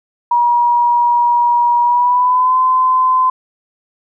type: tone with pitch glide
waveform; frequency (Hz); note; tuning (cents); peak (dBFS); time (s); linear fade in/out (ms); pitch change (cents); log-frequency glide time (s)
sine; 957 to 1025.7; A#5 to C6; +45 to -35; -9; 0.31-3.3; 5; +120; 1.82-2.57
effects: none